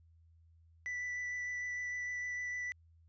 triangle tone with vibrato, 1975.5 Hz, B6, in tune, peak -35 dBFS, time 0.86-2.72 s, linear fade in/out 0 ms, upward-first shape sine, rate 6.6 Hz, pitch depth 9 cents each way, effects added 82 Hz sine -61 dBFS peak until 3.08 s + resampled to 16000 Hz

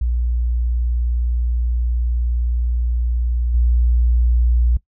sine tone with level steps, 59.6 Hz, A#1, 39 cents sharp, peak -16 / -12 dBFS, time 0.01-4.77 s, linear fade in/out 5 ms, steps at 3.54 s, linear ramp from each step 5 ms, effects noise-tail reverb RT60 0.1 s tail -19 dB re dry

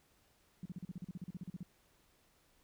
sine tone bursts, 178.2 Hz, F3, 35 cents sharp, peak -40 dBFS, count 16, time 0.63-1.63 s, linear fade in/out 2 ms, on 25 ms, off 40 ms, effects pink hiss -71 dBFS RMS until 2.63 s

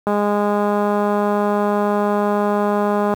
click train, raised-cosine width 1 ms, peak -6 dBFS, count 633, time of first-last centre 0.07-3.138 s, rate 206 Hz, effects high-pass 80 Hz 12 dB/octave + 7-bit

